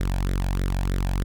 sawtooth tone with flanger, 46.25 Hz, F#1, in tune, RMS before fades -24 dBFS, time 0-1.24 s, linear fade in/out 10 ms, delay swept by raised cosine 0.52 to 1.26 ms, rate 3.2 Hz, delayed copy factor +0.7, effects none

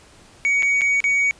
triangle tone with dropouts, 2247 Hz, C#7, 23 cents sharp, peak -14 dBFS, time 0.45-1.31 s, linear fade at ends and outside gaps 0 ms, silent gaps 0.624-0.63 / 0.81-0.817 / 1.004-1.041 s, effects pink hiss -49 dBFS RMS until 1.39 s + resampled to 22050 Hz

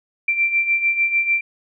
sine beating tone pair, 2349 / 2355.7 Hz, D7 / D7, 0 / +5 cents, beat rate 6.7 Hz, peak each -23 / -17 dBFS, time 0.28-1.41 s, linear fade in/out 5 ms, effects none

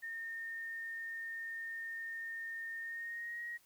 sine tone with pitch glide, 1827 to 1889.2 Hz, A#6 to A#6, -35 to +23 cents, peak -40 dBFS, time 0.02-3.58 s, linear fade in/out 20 ms, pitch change +58 cents, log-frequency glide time 2.8-3.42 s, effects white hiss -68 dBFS RMS until 3.65 s

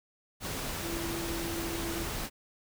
sine tone in noise, 335.5 Hz, E4, 31 cents sharp, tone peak -36 dBFS, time 0.81-2.08 s, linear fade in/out 50 ms, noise pink, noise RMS -36 dBFS, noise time 0.4-2.3 s, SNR -3 dB, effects none

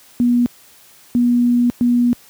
sine tone bursts at uneven times, 242 Hz, B3, 35 cents flat, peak -11 dBFS, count 3, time 0.2-0.46 / 1.15-1.7 / 1.81-2.13 s, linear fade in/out 0 ms, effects white hiss -47 dBFS RMS until 2.29 s + high-pass 60 Hz 12 dB/octave

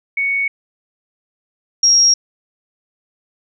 sine tone pair in turn, 2224 / 5604 Hz, C#7 / F8, +5 / +5 cents, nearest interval octave + major third, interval 1600 cents, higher second, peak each -15 / -8 dBFS, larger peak second, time 0.17-0.48 / 1.83-2.14 s, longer neither, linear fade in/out 5 ms, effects none

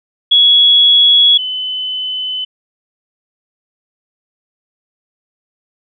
sine tone pair in turn, 3356 / 3024 Hz, G#7 / F#7, +17 / +37 cents, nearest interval major second, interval 180 cents, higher first, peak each -5 / -17 dBFS, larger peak first, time 0.31-1.38 / 1.38-2.45 s, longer neither, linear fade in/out 10 ms, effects none

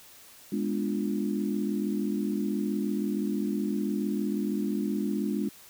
sine chord, G# diminished seventh, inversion none, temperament equal, 207.7 / 246.9 / 293.7 / 349.2 Hz, G#3 / B3 / D4 / F4, 0 / 0 / 0 / 0 cents, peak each -29 / -35 / -32 / -35 dBFS, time 0.52-5.49 s, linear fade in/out 5 ms, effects white hiss -52 dBFS RMS until 5.69 s

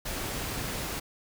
pink noise, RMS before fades -34 dBFS, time 0.05-1 s, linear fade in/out 10 ms, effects none

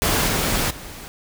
pink noise with level steps, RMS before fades -19 / -21 / -37 dBFS, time 0.02-1.08 s, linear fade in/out 0 ms, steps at 0.27 / 0.7 s, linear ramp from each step 10 ms, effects none

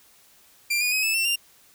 sawtooth tone with pitch steps, 2377 / 2454 / 2533 / 2615 / 2699 / 2786 Hz, D7 / D#7 / D#7 / E7 / E7 / F7, +20 / -25 / +30 / -15 / +40 / -5 cents, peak -18 dBFS, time 0.7-1.36 s, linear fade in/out 10 ms, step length 110 ms, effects white hiss -56 dBFS RMS until 1.74 s

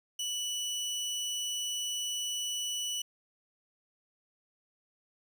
25% pulse tone, 2960 Hz, F#7, in tune, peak -29 dBFS, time 0.19-3.02 s, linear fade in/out 5 ms, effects none

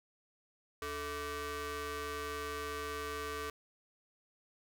sawtooth ring-modulated tone, 363.7 Hz, F#4, 30 cents flat, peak -31 dBFS, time 0.82-3.5 s, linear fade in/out 2 ms, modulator 802 Hz, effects none

